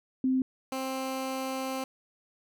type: tone pair in turn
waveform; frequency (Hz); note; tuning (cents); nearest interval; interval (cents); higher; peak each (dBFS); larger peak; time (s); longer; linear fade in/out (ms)
sine / 15% pulse; 260.1 / 263.6; C4 / C4; -10 / +13; unison; 23; second; -23 / -25; first; 0.24-0.42 / 0.72-1.84; second; 2
effects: none